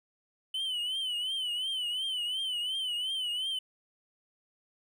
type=tone with vibrato; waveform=triangle; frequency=3019 Hz; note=F#7; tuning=34 cents sharp; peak=-29 dBFS; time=0.54-3.59 s; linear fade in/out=5 ms; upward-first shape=triangle; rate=2.8 Hz; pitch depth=110 cents each way; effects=none